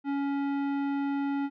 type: tone with tanh clipping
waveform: sine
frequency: 280 Hz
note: C#4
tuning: 18 cents sharp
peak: -29 dBFS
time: 0.04-1.5 s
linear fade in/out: 50 ms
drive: 15 dB
effects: none